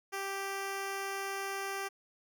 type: tone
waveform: 10% pulse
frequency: 392 Hz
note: G4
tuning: in tune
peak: -27 dBFS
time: 0.12-1.89 s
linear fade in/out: 20 ms
effects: none